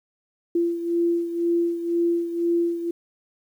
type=beating tone pair; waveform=sine; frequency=340.8 / 342.8 Hz; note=F4 / F4; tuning=-42 / -32 cents; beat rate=2 Hz; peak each=-21 / -27 dBFS; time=0.55-2.91 s; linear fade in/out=5 ms; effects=9-bit